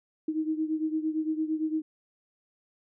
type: beating tone pair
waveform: sine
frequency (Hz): 311.7 / 320.5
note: D#4 / E4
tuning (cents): +3 / -49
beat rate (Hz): 8.8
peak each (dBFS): -28 / -32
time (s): 0.28-1.82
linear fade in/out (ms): 5
effects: none